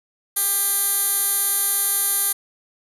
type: tone with band-pass filter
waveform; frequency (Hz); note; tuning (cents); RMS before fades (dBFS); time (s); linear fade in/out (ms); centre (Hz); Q
15% pulse; 399.3; G4; +32; -21; 0.36-2.33; 10; 11000; 7
effects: none